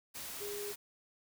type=tone in noise; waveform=sine; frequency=410.1 Hz; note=G#4; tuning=22 cents flat; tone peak=-40 dBFS; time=0.4-0.73 s; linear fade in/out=20 ms; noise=white; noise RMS=-44 dBFS; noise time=0.14-0.76 s; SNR=+1 dB; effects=none